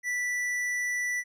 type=tone with tanh clipping; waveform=triangle; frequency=1969 Hz; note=B6; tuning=6 cents flat; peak=-29 dBFS; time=0.03-1.24 s; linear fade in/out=50 ms; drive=15 dB; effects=none